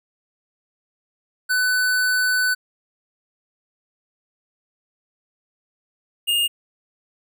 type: tone pair in turn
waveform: square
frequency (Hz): 1500 / 2832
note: F#6 / F7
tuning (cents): +23 / +23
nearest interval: major seventh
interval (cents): 1100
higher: second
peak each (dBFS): -18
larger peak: neither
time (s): 1.49-2.55 / 6.27-6.48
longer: first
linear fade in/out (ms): 20
effects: none